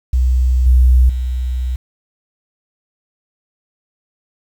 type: tone with level steps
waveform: sine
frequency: 62.8 Hz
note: B1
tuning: 30 cents sharp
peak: -10 / -6 / -16 dBFS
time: 0.13-1.76 s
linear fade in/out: 5 ms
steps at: 0.66 / 1.09 s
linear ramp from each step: 5 ms
effects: 7-bit